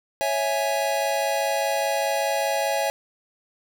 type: chord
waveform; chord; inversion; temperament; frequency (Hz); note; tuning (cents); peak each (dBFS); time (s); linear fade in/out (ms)
square; C# minor; none; equal; 554.4 / 659.3 / 830.6; C#5 / E5 / G#5; 0 / 0 / 0; -27; 0.21-2.9; 0
effects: none